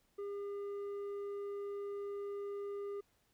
square tone with low-pass filter, 403.6 Hz, G#4, 49 cents flat, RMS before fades -42 dBFS, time 0.18-3.01 s, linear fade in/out 10 ms, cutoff 850 Hz, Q 1, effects pink hiss -75 dBFS RMS until 3.33 s

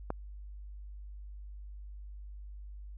click, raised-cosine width 1 ms, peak -19 dBFS, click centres 0.104 s, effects added 50 Hz sine -43 dBFS peak until 2.97 s

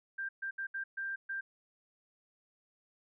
sine tone bursts at uneven times, 1583 Hz, G6, 17 cents sharp, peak -35 dBFS, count 6, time 0.18-0.29 / 0.42-0.51 / 0.58-0.67 / 0.74-0.84 / 0.97-1.16 / 1.29-1.41 s, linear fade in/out 10 ms, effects none

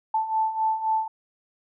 sine beating tone pair, 877 / 880.8 Hz, A5 / A5, -6 / +2 cents, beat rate 3.8 Hz, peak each -28 / -23 dBFS, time 0.14-1.08 s, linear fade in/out 5 ms, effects none

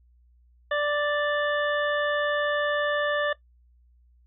harmonic tone, 587.3 Hz, D5, in tune, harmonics 1 / 2 / 3 / 5 / 6, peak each -25 / -31 / -28 / -41 / -37 dBFS, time 0.71-3.33 s, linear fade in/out 5 ms, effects noise-tail reverb RT60 0.1 s tail -17 dB re dry + added 60 Hz sine -56 dBFS peak until 4.26 s

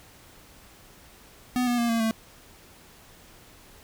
square tone with pitch steps, 249.2 / 242.4 / 235.8 / 229.3 / 223 Hz, B3 / B3 / A#3 / A#3 / A3, +16 / -32 / +20 / -28 / +23 cents, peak -23 dBFS, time 1.56-2.11 s, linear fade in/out 0 ms, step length 110 ms, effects pink hiss -52 dBFS RMS until 3.83 s

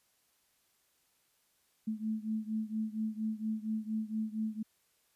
sine beating tone pair, 216.7 / 221 Hz, A3 / A3, -26 / +8 cents, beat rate 4.3 Hz, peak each -35 / -37 dBFS, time 1.87-4.63 s, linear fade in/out 10 ms, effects white hiss -73 dBFS RMS until 5.15 s + resampled to 32000 Hz

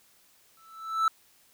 triangle tone with exponential growth, 1318.5 Hz, E6, in tune, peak -17 dBFS, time 0.57-1.08 s, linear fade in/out 2 ms, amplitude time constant 110 ms, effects white hiss -62 dBFS RMS until 1.53 s

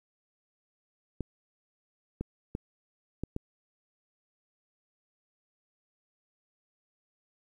clicks, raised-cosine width 3 ms, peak -20 dBFS, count 5, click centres 1.207 / 2.21 / 2.551 / 3.236 / 3.364 s, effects 10-bit

